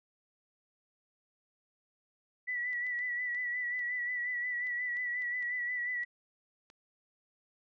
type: tone with vibrato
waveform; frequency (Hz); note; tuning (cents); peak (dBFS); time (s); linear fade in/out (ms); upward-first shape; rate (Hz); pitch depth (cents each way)
sine; 1961; B6; -13; -32; 2.47-6.05; 20; sine; 5.6; 38
type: clicks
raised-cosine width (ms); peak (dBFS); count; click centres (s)
0.2; -39; 11; 2.731 / 2.867 / 2.99 / 3.348 / 3.792 / 4.67 / 4.969 / 5.221 / 5.426 / 6.034 / 6.701
effects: none